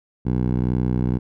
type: tone with band-pass filter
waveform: 10% pulse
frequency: 62 Hz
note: B1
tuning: 7 cents sharp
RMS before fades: -21 dBFS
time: 0.25-1.19 s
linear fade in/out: 20 ms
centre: 140 Hz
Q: 0.75
effects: none